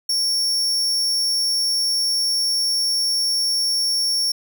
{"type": "tone", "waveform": "40% pulse", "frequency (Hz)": 5490, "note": "F8", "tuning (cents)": -31, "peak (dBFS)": -17, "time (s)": [0.09, 4.32], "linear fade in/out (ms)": 5, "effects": []}